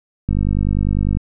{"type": "click train", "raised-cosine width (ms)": 5, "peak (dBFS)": -7, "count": 45, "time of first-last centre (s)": [0.29, 1.17], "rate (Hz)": 50, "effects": []}